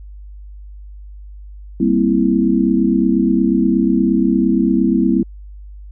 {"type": "chord", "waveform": "sine", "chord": "C dominant seventh", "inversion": "second", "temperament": "equal", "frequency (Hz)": [196, 233.1, 261.6, 329.6], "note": ["G3", "Bb3", "C4", "E4"], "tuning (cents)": [0, 0, 0, 0], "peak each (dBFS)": -17, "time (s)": [1.8, 5.23], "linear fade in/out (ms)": 5, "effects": ["added 50 Hz sine -32 dBFS peak until 5.91 s"]}